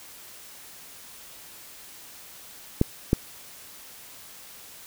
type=clicks; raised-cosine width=3 ms; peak=-5 dBFS; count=2; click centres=2.814 / 3.131 s; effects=white hiss -46 dBFS RMS until 4.86 s